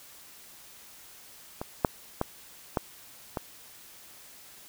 clicks, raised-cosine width 1 ms, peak -19 / -6 / -12 / -11 / -16 dBFS, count 5, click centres 1.615 / 1.848 / 2.214 / 2.772 / 3.372 s, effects white hiss -51 dBFS RMS until 4.68 s

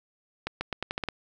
accelerating click train, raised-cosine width 0.3 ms, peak -14 dBFS, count 8, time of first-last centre 0.47-1.087 s, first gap 140 ms, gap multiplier 0.84, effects none

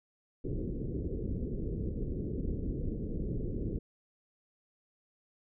pink low-pass noise, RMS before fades -35 dBFS, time 0.44-3.79 s, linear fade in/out 10 ms, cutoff 460 Hz, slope 48 dB/octave, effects none

